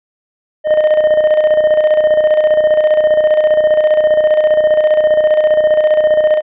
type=tone with tremolo; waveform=triangle; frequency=614 Hz; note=D#5; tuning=23 cents flat; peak=-4 dBFS; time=0.64-6.42 s; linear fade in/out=50 ms; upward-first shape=square; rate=15 Hz; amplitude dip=50%; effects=resampled to 8000 Hz